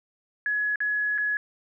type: tone with dropouts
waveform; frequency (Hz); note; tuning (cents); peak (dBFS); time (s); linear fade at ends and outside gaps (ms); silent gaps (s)
sine; 1688; G#6; +28; -23; 0.46-1.37; 1; 0.758-0.804 / 1.179-1.183
effects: none